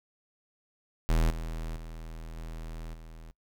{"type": "tone with level steps", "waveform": "square", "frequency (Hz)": 40.5, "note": "E1", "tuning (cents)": -30, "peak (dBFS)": [-23, -34, -40, -38, -45], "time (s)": [1.09, 3.31], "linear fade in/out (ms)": 0, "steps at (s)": [1.3, 1.76, 2.37, 2.94], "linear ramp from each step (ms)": 2, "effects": ["noise-tail reverb RT60 0.1 s tail -23 dB re dry"]}